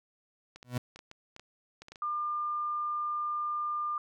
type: clicks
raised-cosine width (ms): 0.2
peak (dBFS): -30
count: 11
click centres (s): 0.56 / 0.629 / 0.96 / 0.991 / 1.114 / 1.364 / 1.396 / 1.82 / 1.884 / 1.92 / 1.958
type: tone with exponential growth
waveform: 30% pulse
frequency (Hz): 123.47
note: B2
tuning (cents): 0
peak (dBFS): -24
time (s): 0.64-0.78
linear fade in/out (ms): 5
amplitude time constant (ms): 29
type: tone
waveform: sine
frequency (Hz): 1200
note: D6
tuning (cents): +37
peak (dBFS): -30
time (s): 2.02-3.98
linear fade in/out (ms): 2
effects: none